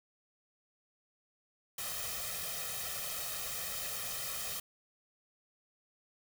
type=noise with comb filter; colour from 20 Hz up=white; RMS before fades=-39 dBFS; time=1.78-4.6 s; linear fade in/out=5 ms; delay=1.6 ms; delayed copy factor=+0.95; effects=none